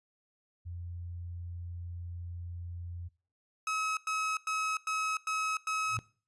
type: tone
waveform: sine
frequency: 86.8 Hz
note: F2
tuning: 10 cents flat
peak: -38 dBFS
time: 0.65-3.09 s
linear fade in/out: 20 ms
type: tone bursts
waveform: 30% pulse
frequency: 1282 Hz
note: E6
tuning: 49 cents flat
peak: -28 dBFS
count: 6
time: 3.67-5.97 s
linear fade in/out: 2 ms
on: 300 ms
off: 100 ms
type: tone with exponential growth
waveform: sine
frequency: 112.8 Hz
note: A2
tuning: 44 cents sharp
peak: -31 dBFS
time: 5.86-5.99 s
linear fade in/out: 0 ms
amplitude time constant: 28 ms
effects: noise-tail reverb RT60 0.4 s tail -22 dB re dry + resampled to 24000 Hz